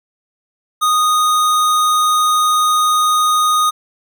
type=tone; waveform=square; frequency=1239 Hz; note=D#6; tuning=8 cents flat; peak=-12 dBFS; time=0.81-3.71 s; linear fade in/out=20 ms; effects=none